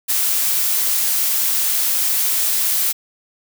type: noise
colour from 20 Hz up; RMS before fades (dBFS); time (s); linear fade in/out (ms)
blue; -18; 0.08-2.93; 20
effects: none